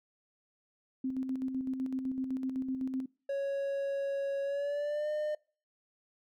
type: tone with tremolo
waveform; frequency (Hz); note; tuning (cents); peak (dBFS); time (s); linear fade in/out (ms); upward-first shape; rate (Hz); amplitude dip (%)
sine; 261.6; C4; 0; -30; 1.04-3.06; 5; square; 7.9; 45
type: tone with pitch glide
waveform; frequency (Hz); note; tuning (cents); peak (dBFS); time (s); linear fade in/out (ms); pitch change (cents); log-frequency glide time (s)
triangle; 554.4 to 604.6; C#5 to D#5; 0 to -50; -29; 3.29-5.35; 5; +150; 4.43-5.09
effects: noise-tail reverb RT60 0.4 s tail -25 dB re dry